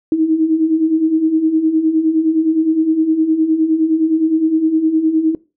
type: beating tone pair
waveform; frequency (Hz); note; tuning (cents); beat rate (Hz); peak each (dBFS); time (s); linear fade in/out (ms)
sine; 311 / 320.7; D#4 / E4; -1 / -48; 9.7; -19 / -12; 0.12-5.35; 2
effects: noise-tail reverb RT60 0.3 s tail -21 dB re dry